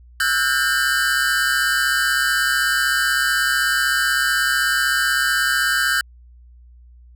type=tone cluster; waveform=square; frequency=1324 / 1457 / 1593 / 1802 / 3000 Hz; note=E6 / F#6 / G6 / A6 / F#7; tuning=+7 / -27 / +27 / +41 / +23 cents; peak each=-28 / -23 / -20 / -28 / -28 dBFS; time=0.2-6.01 s; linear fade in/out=2 ms; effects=added 60 Hz sine -43 dBFS peak until 7.15 s